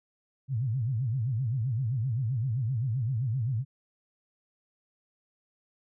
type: tone with vibrato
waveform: sine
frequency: 121.4 Hz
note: B2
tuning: 29 cents flat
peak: -26 dBFS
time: 0.48-3.65 s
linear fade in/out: 50 ms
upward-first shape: sine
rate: 7.7 Hz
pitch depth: 220 cents each way
effects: none